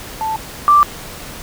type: tone pair in turn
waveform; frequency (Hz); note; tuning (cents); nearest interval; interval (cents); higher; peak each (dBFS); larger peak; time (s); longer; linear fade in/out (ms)
sine; 880 / 1174.7; A5 / D6; 0 / 0; perfect fourth; 500; second; -17 / -6; second; 0.21-0.36 / 0.68-0.83; neither; 0
effects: pink hiss -32 dBFS RMS until 1.42 s